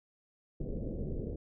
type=low-pass noise; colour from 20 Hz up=pink; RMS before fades=-37 dBFS; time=0.6-1.36 s; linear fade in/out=5 ms; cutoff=540 Hz; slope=48 dB/octave; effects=none